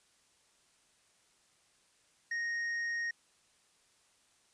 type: tone with hard clipping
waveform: sine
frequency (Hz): 1864.7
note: A#6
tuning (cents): 0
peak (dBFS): -34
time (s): 2.31-3.11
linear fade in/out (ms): 5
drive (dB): 4
effects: white hiss -69 dBFS RMS until 4.53 s + resampled to 22050 Hz